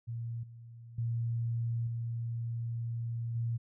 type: tone with level steps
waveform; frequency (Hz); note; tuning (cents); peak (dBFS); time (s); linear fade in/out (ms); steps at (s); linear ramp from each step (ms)
sine; 116.54; A#2; 0; -35 / -47 / -30 / -33 / -30; 0.07-3.58; 20; 0.43 / 0.98 / 1.87 / 3.35; 5
effects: none